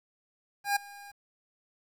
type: tone with ADSR envelope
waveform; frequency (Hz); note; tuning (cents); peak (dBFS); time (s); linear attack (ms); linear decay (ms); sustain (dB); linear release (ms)
25% pulse; 809; G#5; -46; -19; 0.64-1.12; 120; 10; -22; 16
effects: 10-bit